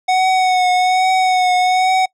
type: tone with vibrato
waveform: square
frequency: 740 Hz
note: F#5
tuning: in tune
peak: -12 dBFS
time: 0.08-2.06 s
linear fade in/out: 10 ms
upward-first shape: triangle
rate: 1.2 Hz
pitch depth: 31 cents each way
effects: noise-tail reverb RT60 0.1 s tail -23 dB re dry + low-pass 6000 Hz 12 dB/octave